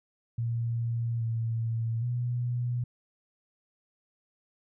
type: tone with pitch steps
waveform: sine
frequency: 116.7 / 114.2 / 121.8 Hz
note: A#2 / A#2 / B2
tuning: +2 / -35 / -24 cents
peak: -27 dBFS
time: 0.38-2.84 s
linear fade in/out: 5 ms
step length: 820 ms
effects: none